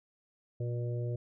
harmonic tone, 120 Hz, B2, 49 cents flat, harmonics 1 / 3 / 4 / 5, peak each -32 / -42 / -44 / -46 dBFS, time 0.6-1.16 s, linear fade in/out 5 ms, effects none

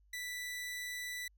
sawtooth tone, 1975.5 Hz, B6, in tune, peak -36 dBFS, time 0.13-1.28 s, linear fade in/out 5 ms, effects added 50 Hz sine -64 dBFS peak until 1.37 s

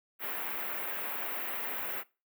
white band-stop noise, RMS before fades -36 dBFS, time 0.19-2.04 s, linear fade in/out 50 ms, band 2500 to 15000 Hz, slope 24 dB/octave, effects noise-tail reverb RT60 0.3 s tail -22 dB re dry + high-pass 300 Hz 12 dB/octave

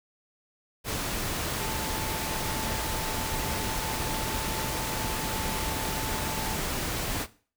sine tone in noise, 880 Hz, A5, in tune, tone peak -37 dBFS, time 1.57-6.59 s, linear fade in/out 50 ms, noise pink, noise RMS -31 dBFS, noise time 0.84-7.27 s, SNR -9 dB, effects noise-tail reverb RT60 0.4 s tail -17 dB re dry

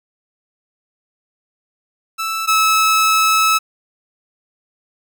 sawtooth tone pair in turn, 1318.5 / 1299.6 Hz, E6 / E6, 0 / -25 cents, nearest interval unison, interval 25 cents, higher first, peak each -16 / -8 dBFS, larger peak second, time 2.18-2.47 / 2.47-3.59 s, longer second, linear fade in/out 20 ms, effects none

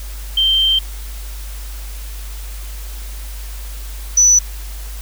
sine tone pair in turn, 3136 / 5959 Hz, G7 / F#8, 0 / +11 cents, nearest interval major seventh, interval 1111 cents, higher second, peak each -11 / -7 dBFS, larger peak second, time 0.37-0.79 / 4.17-4.39 s, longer first, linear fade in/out 5 ms, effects added 50 Hz sine -26 dBFS peak until 5.01 s + white hiss -37 dBFS RMS until 5.01 s

